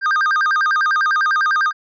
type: tone with vibrato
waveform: triangle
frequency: 1396.9 Hz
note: F6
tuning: in tune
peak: -12 dBFS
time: 0.01-1.73 s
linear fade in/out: 50 ms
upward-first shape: square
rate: 10 Hz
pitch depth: 220 cents each way
effects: resampled to 16000 Hz